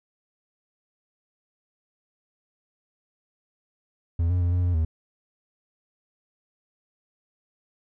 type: tone with pitch steps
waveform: triangle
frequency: 84.4 / 89.6 / 87.2 / 89.4 / 88.4 / 80.1 Hz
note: E2 / F2 / F2 / F2 / F2 / E2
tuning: +41 / +45 / -2 / +41 / +22 / -49 cents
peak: -18 dBFS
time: 4.19-4.85 s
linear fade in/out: 5 ms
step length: 110 ms
effects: none

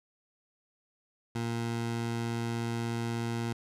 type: tone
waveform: 20% pulse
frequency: 116.54 Hz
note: A#2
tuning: in tune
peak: -26 dBFS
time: 1.35-3.53 s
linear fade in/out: 5 ms
effects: low-pass 10000 Hz 12 dB/octave

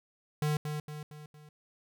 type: tone with echo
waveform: square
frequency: 150.4 Hz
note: D3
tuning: 42 cents sharp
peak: -28 dBFS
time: 0.42-0.57 s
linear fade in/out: 2 ms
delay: 230 ms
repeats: 4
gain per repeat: -6 dB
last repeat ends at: 1.49 s
effects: none

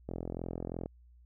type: click train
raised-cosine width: 2 ms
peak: -24 dBFS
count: 34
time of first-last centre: 0.09-0.859 s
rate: 42.9 Hz
effects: added 60 Hz sine -56 dBFS peak until 1.25 s

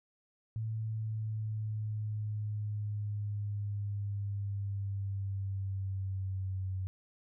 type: exponential sweep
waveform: sine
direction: down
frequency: 111 to 94 Hz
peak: -33 dBFS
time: 0.56-6.87 s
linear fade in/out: 0 ms
effects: none

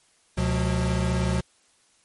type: tone cluster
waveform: square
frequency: 71.4 / 124.5 / 180.8 Hz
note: D2 / B2 / F#3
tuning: -48 / +14 / -40 cents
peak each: -27 dBFS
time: 0.37-1.41 s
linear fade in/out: 10 ms
effects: white hiss -62 dBFS RMS until 2.04 s + MP3 48 kbps

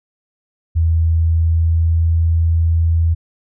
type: tone with pitch glide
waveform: sine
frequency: 81.9 to 82.56 Hz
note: E2 to E2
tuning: -11 to +3 cents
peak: -11 dBFS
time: 0.75-3.15 s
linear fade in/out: 20 ms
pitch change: +14 cents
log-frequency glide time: 1.16-2.11 s
effects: none

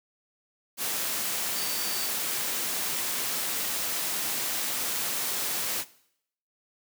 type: tone in noise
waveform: sine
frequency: 4592 Hz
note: D8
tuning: 40 cents flat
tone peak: -36 dBFS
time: 1.54-2.1 s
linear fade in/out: 50 ms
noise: white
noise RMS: -30 dBFS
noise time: 0.77-5.85 s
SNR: -9 dB
effects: noise-tail reverb RT60 0.7 s tail -19 dB re dry + high-pass 150 Hz 12 dB/octave

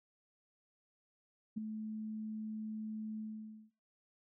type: tone with ADSR envelope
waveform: sine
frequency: 216.8 Hz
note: A3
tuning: 25 cents flat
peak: -32 dBFS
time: 1.56-3.71 s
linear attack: 17 ms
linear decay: 6 ms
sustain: -7 dB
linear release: 520 ms
effects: noise-tail reverb RT60 0.3 s tail -24 dB re dry

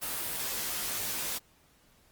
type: noise with comb filter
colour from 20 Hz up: white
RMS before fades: -34 dBFS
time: 0.01-1.39 s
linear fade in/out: 20 ms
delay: 16 ms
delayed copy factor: -0.95
effects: pink hiss -64 dBFS RMS until 2.11 s + Opus 32 kbps

